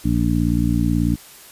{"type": "harmonic tone", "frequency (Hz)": 58.27, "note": "A#1", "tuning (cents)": 0, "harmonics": [1, 2, 3, 4, 5], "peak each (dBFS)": [-22, -22, -22, -22, -22], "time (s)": [0.04, 1.16], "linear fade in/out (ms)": 20, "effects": ["white hiss -43 dBFS RMS until 1.51 s", "resampled to 32000 Hz"]}